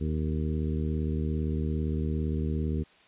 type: harmonic tone with a mistuned harmonic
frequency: 77.6 Hz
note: D#2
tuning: 4 cents flat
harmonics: 1 / 2 / 3 / 4 / 5 / 6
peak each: -29 / -32 / -34 / -39 / -39 / -43 dBFS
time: 0-2.84 s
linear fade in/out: 20 ms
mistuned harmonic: 6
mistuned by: -18 cents
effects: white hiss -58 dBFS RMS until 3.07 s + resampled to 8000 Hz